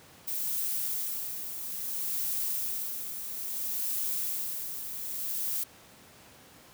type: noise with tremolo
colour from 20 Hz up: violet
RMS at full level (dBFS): -31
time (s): 0.27-5.64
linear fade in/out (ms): 10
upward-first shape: sine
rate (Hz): 0.6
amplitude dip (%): 55
effects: pink hiss -54 dBFS RMS until 6.73 s + high-pass 100 Hz 12 dB/octave